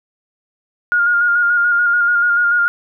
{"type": "tone with vibrato", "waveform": "sine", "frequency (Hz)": 1420, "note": "F6", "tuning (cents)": 28, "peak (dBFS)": -11, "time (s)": [0.92, 2.68], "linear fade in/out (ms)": 0, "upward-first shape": "square", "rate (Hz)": 6.9, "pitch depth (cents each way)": 23, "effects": []}